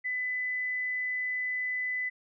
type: tone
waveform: sine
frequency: 2003 Hz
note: B6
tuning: 24 cents sharp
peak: -29 dBFS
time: 0.04-2.1 s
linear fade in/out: 20 ms
effects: none